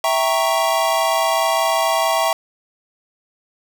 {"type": "chord", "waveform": "square", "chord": "E diminished seventh", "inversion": "none", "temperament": "equal", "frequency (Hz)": [659.3, 784, 932.3, 1108.7], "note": ["E5", "G5", "Bb5", "Db6"], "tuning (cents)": [0, 0, 0, 0], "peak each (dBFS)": [-20, -23, -23, -23], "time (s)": [0.04, 2.33], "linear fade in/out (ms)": 2, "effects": []}